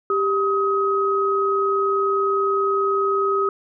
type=tone pair together; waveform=sine; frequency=394.4 / 1264.9 Hz; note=G4 / D#6; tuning=+11 / +28 cents; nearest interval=octave + minor sixth; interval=2017 cents; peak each=-20 dBFS; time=0.1-3.49 s; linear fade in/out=2 ms; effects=none